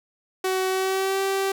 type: tone with pitch glide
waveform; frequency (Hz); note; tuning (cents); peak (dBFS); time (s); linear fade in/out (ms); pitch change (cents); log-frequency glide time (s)
sawtooth; 375.8 to 388.6; F#4 to G4; +27 to -15; -18; 0.44-1.52; 5; +58; 0.67-1.21
effects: 8-bit